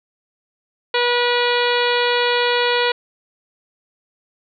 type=harmonic tone; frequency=484.8 Hz; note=B4; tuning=32 cents flat; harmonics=1 / 2 / 3 / 4 / 5 / 6 / 7 / 8 / 9; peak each=-19 / -22 / -24 / -25 / -26 / -27 / -27 / -28 / -29 dBFS; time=0.94-2.92 s; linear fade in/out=5 ms; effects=none